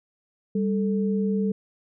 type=tone pair together; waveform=sine; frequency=197.42 / 440 Hz; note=G3 / A4; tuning=+13 / 0 cents; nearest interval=octave + major second; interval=1387 cents; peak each=-22 / -28 dBFS; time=0.55-1.52 s; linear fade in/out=5 ms; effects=none